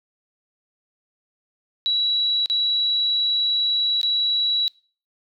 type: tone with dropouts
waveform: sine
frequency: 3910 Hz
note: B7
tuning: 18 cents flat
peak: -18 dBFS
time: 1.86-4.68 s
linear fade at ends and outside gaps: 0 ms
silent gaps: 2.459-2.499 / 4.014-4.031 s
effects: noise-tail reverb RT60 0.4 s tail -22 dB re dry